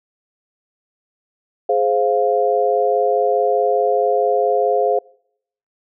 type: chord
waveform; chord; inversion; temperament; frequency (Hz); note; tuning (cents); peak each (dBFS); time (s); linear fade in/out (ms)
sine; F minor; first; just; 419.1 / 523.8 / 698.5; Ab4 / C5 / F5; +16 / +2 / 0; -18; 1.69-4.99; 5
effects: noise-tail reverb RT60 0.7 s tail -26 dB re dry